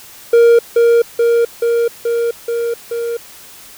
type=tone with echo; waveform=triangle; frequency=468.1 Hz; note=A#4; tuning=7 cents sharp; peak=-3 dBFS; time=0.33-0.59 s; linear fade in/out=5 ms; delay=430 ms; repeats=6; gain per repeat=-2 dB; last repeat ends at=3.17 s; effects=white hiss -38 dBFS RMS until 3.77 s